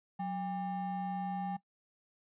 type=ring-modulated tone; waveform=triangle; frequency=493.9 Hz; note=B4; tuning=in tune; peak=-29 dBFS; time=0.19-1.57 s; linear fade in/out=10 ms; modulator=309 Hz; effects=noise-tail reverb RT60 0.1 s tail -19 dB re dry + resampled to 8000 Hz